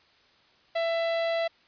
45% pulse tone, 666 Hz, E5, 18 cents sharp, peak -25 dBFS, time 0.75-1.48 s, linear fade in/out 10 ms, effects white hiss -61 dBFS RMS until 1.67 s + resampled to 11025 Hz

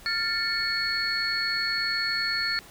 sine tone cluster, 1396 / 1773 / 2215 / 4372 Hz, F6 / A6 / C#7 / C#8, -1 / +13 / -2 / -25 cents, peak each -32 / -29 / -34 / -27 dBFS, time 0.06-2.59 s, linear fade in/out 0 ms, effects tanh soft clip ceiling -15 dBFS + pink hiss -49 dBFS RMS until 2.7 s

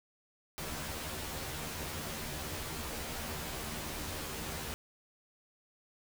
pink noise with comb filter, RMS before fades -40 dBFS, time 0.58-4.74 s, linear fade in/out 0 ms, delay 13 ms, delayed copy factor +0.85, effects none

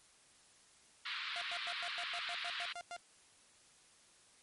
white band-pass noise, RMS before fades -42 dBFS, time 1.05-2.73 s, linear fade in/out 10 ms, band 1100 to 4100 Hz, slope 48 dB/octave
sawtooth tone bursts, 698.5 Hz, F5, in tune, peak -39 dBFS, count 11, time 1.36-2.965 s, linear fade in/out 0 ms, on 55 ms, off 100 ms
effects white hiss -65 dBFS RMS until 4.42 s + MP3 48 kbps

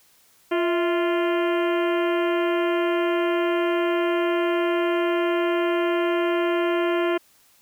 harmonic tone with a mistuned harmonic, 347.7 Hz, F4, 8 cents flat, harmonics 1 / 2 / 3 / 4 / 5 / 6 / 7 / 8 / 9, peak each -21 / -27 / -31 / -33 / -35 / -37 / -38 / -39 / -40 dBFS, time 0.51-7.18 s, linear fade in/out 10 ms, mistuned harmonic 2, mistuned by -84 cents, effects white hiss -58 dBFS RMS until 7.61 s

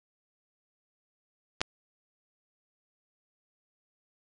clicks, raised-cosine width 0.2 ms, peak -22 / -7 dBFS, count 2, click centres 1.607 / 1.615 s, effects resampled to 22050 Hz

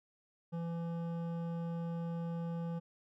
sine tone with hard clipping, 168.3 Hz, E3, 36 cents sharp, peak -38 dBFS, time 0.52-2.8 s, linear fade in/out 20 ms, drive 12 dB, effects none

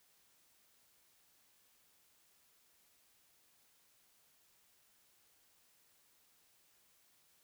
silence, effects white hiss -71 dBFS RMS until 7.43 s

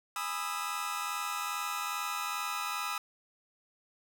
sawtooth chord, E major seventh, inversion first, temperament just, 824.1 / 988.9 / 1236.1 / 1318.5 Hz, G#5 / B5 / D#6 / E6, -14 / +2 / -12 / 0 cents, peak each -39 / -37 / -33 / -34 dBFS, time 0.16-2.98 s, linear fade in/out 2 ms, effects none

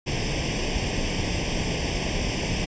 pink noise with comb filter, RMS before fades -26 dBFS, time 0.06-2.66 s, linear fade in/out 20 ms, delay 0.37 ms, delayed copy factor +0.9, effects resampled to 16000 Hz

